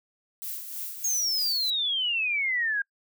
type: noise with tremolo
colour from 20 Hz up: violet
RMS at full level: -34 dBFS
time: 0.42-1.7 s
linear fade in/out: 0 ms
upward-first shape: sine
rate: 3.2 Hz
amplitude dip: 50%
type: exponential sweep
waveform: sine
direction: down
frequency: 6645 to 1600 Hz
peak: -24 dBFS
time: 1.04-2.82 s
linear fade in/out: 5 ms
effects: noise-tail reverb RT60 0.1 s tail -26 dB re dry